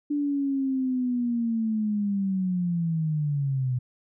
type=linear sweep; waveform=sine; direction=down; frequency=293.7 to 123.47 Hz; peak=-23 dBFS; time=0.1-3.79 s; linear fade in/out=10 ms; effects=none